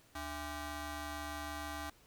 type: ring-modulated tone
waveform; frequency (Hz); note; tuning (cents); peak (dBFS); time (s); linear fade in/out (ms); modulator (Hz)
15% pulse; 368.8; F#4; -6; -31; 0.15-1.9; 5; 442
effects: pink hiss -65 dBFS RMS until 2.06 s